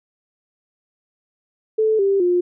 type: tone with pitch steps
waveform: sine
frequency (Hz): 436.9 / 393.8 / 354.9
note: A4 / G4 / F4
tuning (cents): -12 / +8 / +28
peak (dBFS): -14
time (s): 1.78-2.41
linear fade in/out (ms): 10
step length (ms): 210
effects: none